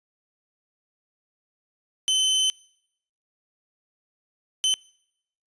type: tone bursts at uneven times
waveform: sawtooth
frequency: 3055 Hz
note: G7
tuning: 45 cents flat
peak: -16 dBFS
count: 2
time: 2.08-2.5 / 4.64-4.74 s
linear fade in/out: 0 ms
effects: noise-tail reverb RT60 0.8 s tail -26 dB re dry + resampled to 22050 Hz